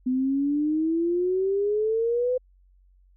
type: exponential sweep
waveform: sine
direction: up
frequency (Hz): 251.5 to 510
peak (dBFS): -21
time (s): 0.06-2.38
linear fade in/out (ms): 10
effects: added 46 Hz sine -55 dBFS peak until 3.16 s